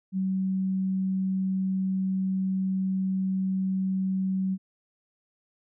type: tone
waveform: sine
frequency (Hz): 189.6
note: F#3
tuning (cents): +43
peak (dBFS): -24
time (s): 0.12-4.58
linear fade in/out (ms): 50
effects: none